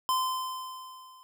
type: tone with level ramp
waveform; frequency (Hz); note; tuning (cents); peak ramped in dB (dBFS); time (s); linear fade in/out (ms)
square; 1031; C6; -26; -24 to -52; 0.09-1.23; 0
effects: none